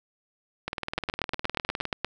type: two click trains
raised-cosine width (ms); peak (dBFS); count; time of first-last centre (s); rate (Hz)
0.3; -10 / -14; 10 / 24; 0.98-2.046 / 0.68-1.853; 8.44 / 19.6
effects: none

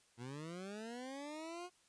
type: linear sweep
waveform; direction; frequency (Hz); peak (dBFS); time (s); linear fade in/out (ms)
20% pulse; up; 114.5 to 363.9; -40; 0.17-1.7; 50
effects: white hiss -71 dBFS RMS until 1.88 s + resampled to 22050 Hz

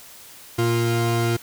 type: tone pair together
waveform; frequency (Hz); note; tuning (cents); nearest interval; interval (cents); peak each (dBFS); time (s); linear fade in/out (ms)
40% pulse; 116.65 / 349.2; A#2 / F4; +2 / 0; octave + perfect fifth; 1898; -20 / -21; 0.58-1.37; 10
effects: white hiss -44 dBFS RMS until 1.42 s

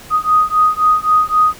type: beating tone pair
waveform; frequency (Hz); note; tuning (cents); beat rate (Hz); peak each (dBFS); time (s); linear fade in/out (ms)
sine; 1244.5 / 1248.3; D#6 / D#6; 0 / +5; 3.8; -13; 0.1-1.55; 50
effects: pink hiss -37 dBFS RMS until 1.59 s

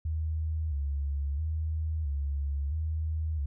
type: tone with vibrato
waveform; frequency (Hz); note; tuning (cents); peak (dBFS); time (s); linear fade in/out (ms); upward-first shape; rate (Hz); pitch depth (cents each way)
sine; 74.6; D2; +28; -28; 0.05-3.46; 5; square; 0.75; 96
effects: none

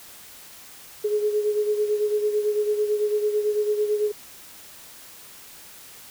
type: beating tone pair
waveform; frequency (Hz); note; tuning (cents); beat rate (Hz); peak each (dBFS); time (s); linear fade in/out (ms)
sine; 419.2 / 428.2; G#4 / A4; +16 / -47; 9; -21 / -28; 1.04-4.12; 10
effects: white hiss -45 dBFS RMS until 6.1 s

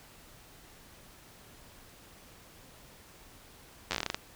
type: slowing click train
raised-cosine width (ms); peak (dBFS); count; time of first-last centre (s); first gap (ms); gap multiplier
0.2; -13; 11; 3.91-4.145; 10; 1.18
effects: pink hiss -55 dBFS RMS until 4.35 s

